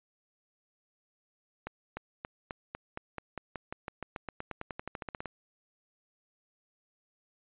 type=accelerating click train; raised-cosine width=0.5 ms; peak=-22 dBFS; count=26; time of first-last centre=1.67-5.257 s; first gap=300 ms; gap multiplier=0.93; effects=resampled to 8000 Hz